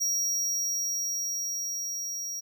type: tone with level ramp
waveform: square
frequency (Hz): 5670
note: F8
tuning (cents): +25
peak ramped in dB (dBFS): -25 to -33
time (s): 0-2.41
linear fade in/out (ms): 20
effects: none